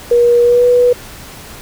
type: tone with pitch glide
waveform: sine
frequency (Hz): 478.3 to 490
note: A#4 to B4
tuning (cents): +44 to -14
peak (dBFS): -6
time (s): 0.11-0.93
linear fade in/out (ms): 5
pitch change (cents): +42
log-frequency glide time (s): 0.43-0.65
effects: pink hiss -33 dBFS RMS until 1.61 s